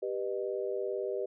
sine chord, G augmented, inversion none, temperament just, 392 / 490 / 612.5 Hz, G4 / B4 / D#5, 0 / -14 / -27 cents, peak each -34 / -36 / -38 dBFS, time 0.02-1.26 s, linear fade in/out 10 ms, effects none

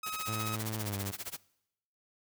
sawtooth tone, 1271 Hz, D#6, 36 cents sharp, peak -33 dBFS, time 0.03-0.56 s, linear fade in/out 5 ms
white noise with tremolo, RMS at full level -38 dBFS, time 0.06-1.37 s, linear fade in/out 2 ms, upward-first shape sine, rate 15 Hz, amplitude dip 100%
sawtooth tone with pitch glide, 109.4 to 98.6 Hz, A2 to G2, -9 to +11 cents, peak -31 dBFS, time 0.27-1.12 s, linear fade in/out 20 ms, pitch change -180 cents, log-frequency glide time 0.77-0.98 s
effects noise-tail reverb RT60 0.8 s tail -22 dB re dry

